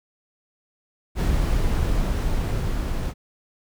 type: noise with level ramp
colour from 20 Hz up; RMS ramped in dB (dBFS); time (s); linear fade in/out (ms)
brown; -20 to -25; 1.15-3.14; 50
effects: none